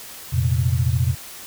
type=chord; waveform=sine; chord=F suspended fourth; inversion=none; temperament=equal; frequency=87.31 / 116.54 / 130.81 Hz; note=F2 / Bb2 / C3; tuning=0 / 0 / 0 cents; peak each=-21 dBFS; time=0.32-1.15 s; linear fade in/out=20 ms; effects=white hiss -38 dBFS RMS until 1.46 s